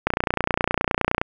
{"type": "click train", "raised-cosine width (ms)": 0.5, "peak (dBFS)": -4, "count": 35, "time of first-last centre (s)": [0.07, 1.215], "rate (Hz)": 29.7, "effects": []}